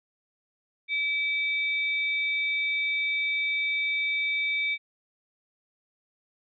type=tone pair together; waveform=sine; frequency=2300 / 3654 Hz; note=D7 / A#7; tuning=-37 / -35 cents; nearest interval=minor sixth; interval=802 cents; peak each=-25 / -34 dBFS; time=0.88-4.78 s; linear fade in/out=50 ms; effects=none